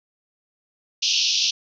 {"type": "band-pass noise", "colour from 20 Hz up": "white", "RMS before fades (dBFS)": -21, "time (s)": [1.02, 1.51], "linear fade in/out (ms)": 10, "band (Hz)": [2600, 6000], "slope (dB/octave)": 96, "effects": []}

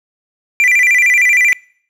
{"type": "tone with vibrato", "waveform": "triangle", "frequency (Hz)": 2171, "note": "C#7", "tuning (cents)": -37, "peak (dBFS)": -6, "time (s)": [0.6, 1.53], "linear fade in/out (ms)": 0, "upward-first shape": "square", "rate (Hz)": 13, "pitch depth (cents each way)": 150, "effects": ["noise-tail reverb RT60 0.6 s tail -26 dB re dry"]}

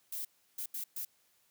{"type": "noise bursts at uneven times", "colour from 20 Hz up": "violet", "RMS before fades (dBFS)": -39, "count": 4, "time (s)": [[0.12, 0.25], [0.58, 0.66], [0.74, 0.84], [0.96, 1.05]], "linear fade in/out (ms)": 5, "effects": ["white hiss -71 dBFS RMS until 1.5 s", "high-pass 80 Hz 12 dB/octave"]}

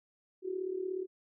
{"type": "tone with amplitude modulation", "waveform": "sine", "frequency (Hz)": 373.4, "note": "F#4", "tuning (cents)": 16, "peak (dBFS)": -30, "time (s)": [0.42, 1.07], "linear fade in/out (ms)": 50, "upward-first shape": "sine", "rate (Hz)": 36.8, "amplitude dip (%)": 75, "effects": []}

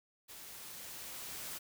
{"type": "noise with level ramp", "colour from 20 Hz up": "white", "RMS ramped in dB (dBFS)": [-51, -43], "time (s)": [0.28, 1.59], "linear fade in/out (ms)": 20, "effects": []}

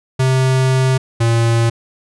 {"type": "tone pair in turn", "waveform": "square", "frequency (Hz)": [130.81, 115.77], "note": ["C3", "A#2"], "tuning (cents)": [0, -11], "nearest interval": "major second", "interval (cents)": 211, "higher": "first", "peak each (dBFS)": -12, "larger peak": "neither", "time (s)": [[0.19, 0.98], [1.2, 1.7]], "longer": "first", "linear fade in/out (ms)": 10, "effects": ["resampled to 24000 Hz"]}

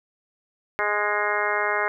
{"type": "harmonic tone with a mistuned harmonic", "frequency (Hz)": 207.7, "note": "G#3", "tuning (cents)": 0, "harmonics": [2, 3, 4, 5, 6, 7, 8, 9, 10], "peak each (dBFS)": [-30, -30, -30, -30, -30, -30, -30, -30, -30], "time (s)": [0.79, 1.88], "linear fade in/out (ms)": 0, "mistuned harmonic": 10, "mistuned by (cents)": 35, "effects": []}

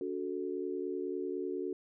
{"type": "chord", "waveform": "sine", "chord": "D major", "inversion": "none", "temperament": "equal with one note detuned", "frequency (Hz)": [286.1, 370, 440], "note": ["D4", "F#4", "A4"], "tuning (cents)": [-45, 0, 0], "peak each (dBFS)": [-40, -36, -40], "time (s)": [0.01, 1.73], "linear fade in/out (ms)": 2, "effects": []}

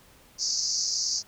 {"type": "band-pass noise", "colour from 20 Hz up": "pink", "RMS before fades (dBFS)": -28, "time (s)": [0.38, 1.23], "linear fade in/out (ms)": 50, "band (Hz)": [4600, 6600], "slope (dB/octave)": 96, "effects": ["pink hiss -56 dBFS RMS until 1.27 s"]}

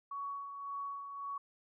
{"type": "tone with tremolo", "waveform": "sine", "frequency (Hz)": 1121, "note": "C#6", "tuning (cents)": 19, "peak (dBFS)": -37, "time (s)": [0.11, 1.38], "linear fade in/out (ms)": 5, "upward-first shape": "sine", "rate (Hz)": 1.8, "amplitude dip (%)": 50, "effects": []}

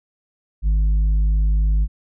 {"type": "tone with tanh clipping", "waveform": "triangle", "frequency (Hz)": 51.7, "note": "G#1", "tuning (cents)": -7, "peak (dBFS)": -15, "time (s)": [0.62, 1.88], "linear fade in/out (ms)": 50, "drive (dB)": 9, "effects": []}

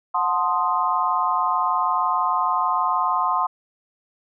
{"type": "chord", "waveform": "sine", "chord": "F# diminished seventh", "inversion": "none", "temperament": "equal with one note detuned", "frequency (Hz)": [728.1, 880, 1046.5, 1244.5], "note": ["F#5", "A5", "C6", "Eb6"], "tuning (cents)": [-28, 0, 0, 0], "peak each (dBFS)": [-26, -26, -21, -25], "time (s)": [0.14, 3.47], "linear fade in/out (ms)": 10, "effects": []}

